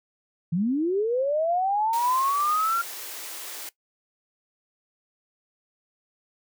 sine linear sweep, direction up, 155.9 to 1391 Hz, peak -21 dBFS, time 0.52-2.82 s, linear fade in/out 10 ms
white high-pass noise, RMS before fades -37 dBFS, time 1.93-3.69 s, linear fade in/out 2 ms, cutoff 300 Hz, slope 48 dB/octave
effects noise-tail reverb RT60 0.1 s tail -18 dB re dry

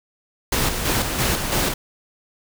pink noise with tremolo, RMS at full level -20 dBFS, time 0.52-1.74 s, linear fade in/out 5 ms, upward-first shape square, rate 3 Hz, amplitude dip 45%, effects none

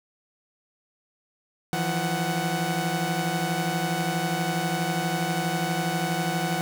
sawtooth tone cluster, 162.3 / 174.6 / 744 Hz, E3 / F3 / F#5, -27 / 0 / +9 cents, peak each -25 dBFS, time 1.73-6.61 s, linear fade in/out 0 ms, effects none

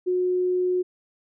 sine tone, 363.5 Hz, F#4, 31 cents flat, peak -20 dBFS, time 0.06-0.83 s, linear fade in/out 20 ms, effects none

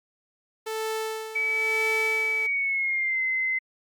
sawtooth tone with tremolo, 440 Hz, A4, in tune, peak -23 dBFS, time 0.66-2.47 s, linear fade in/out 10 ms, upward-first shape sine, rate 1 Hz, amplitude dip 70%
sine tone with pitch glide, 2284 to 2058 Hz, D7 to C7, -49 to -29 cents, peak -23 dBFS, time 1.35-3.59 s, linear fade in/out 10 ms, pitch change -180 cents, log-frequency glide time 2.39-3.22 s
effects Opus 48 kbps

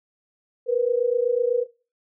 sine tone pair together, 470.9 / 498.9 Hz, A#4 / B4, +18 / +17 cents, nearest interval minor second, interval 99 cents, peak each -21 dBFS, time 0.66-1.66 s, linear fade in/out 50 ms, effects noise-tail reverb RT60 0.3 s tail -18 dB re dry

